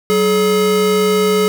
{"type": "tone pair together", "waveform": "square", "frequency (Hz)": [189.36, 425.1], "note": ["F#3", "G#4"], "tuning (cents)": [40, 40], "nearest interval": "octave + major second", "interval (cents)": 1400, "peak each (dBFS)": [-19, -13], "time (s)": [0.1, 1.48], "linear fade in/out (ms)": 0, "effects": []}